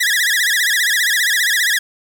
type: tone with vibrato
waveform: sawtooth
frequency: 1806 Hz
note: A6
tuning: 45 cents sharp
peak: -10 dBFS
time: 0-1.79 s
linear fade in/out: 10 ms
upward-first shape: sine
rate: 15 Hz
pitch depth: 180 cents each way
effects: 7-bit